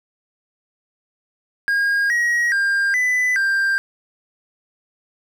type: tone with pitch steps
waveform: triangle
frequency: 1626 / 1899 / 1600 / 1998 / 1585 Hz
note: G#6 / A#6 / G6 / B6 / G6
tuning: -37 / +32 / +35 / +20 / +19 cents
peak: -14 dBFS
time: 1.68-3.78 s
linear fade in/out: 0 ms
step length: 420 ms
effects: none